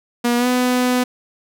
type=tone with pitch glide; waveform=sawtooth; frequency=239.8 to 249.8 Hz; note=A#3 to B3; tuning=+49 to +20 cents; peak=-11 dBFS; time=0.24-1.04 s; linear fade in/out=10 ms; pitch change=+71 cents; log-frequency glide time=0.37-0.47 s; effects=none